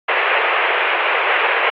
white band-pass noise, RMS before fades -17 dBFS, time 0.08-1.7 s, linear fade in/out 10 ms, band 410 to 2700 Hz, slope 48 dB/octave, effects AAC 32 kbps

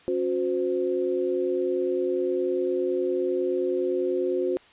sine tone cluster, 274.3 / 364.2 / 517 Hz, C#4 / F#4 / C5, -18 / -27 / -21 cents, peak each -33 / -24 / -29 dBFS, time 0.08-4.57 s, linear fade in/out 0 ms, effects white hiss -54 dBFS RMS until 4.72 s + resampled to 8000 Hz

